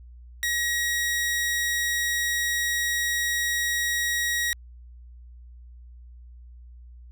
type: tone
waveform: sawtooth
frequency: 1900 Hz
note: A#6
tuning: 33 cents sharp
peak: -20 dBFS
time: 0.43-4.53 s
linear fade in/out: 0 ms
effects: added 60 Hz sine -43 dBFS peak until 7.11 s